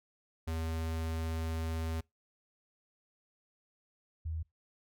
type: tone pair in turn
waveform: square / sine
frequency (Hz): 81.1 / 80.12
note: E2 / E2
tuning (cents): -28 / -49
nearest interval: unison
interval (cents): 21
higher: first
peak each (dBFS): -34 / -34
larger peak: neither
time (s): 0.47-2.01 / 4.25-4.43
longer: first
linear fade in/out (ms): 10
effects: noise-tail reverb RT60 0.2 s tail -25 dB re dry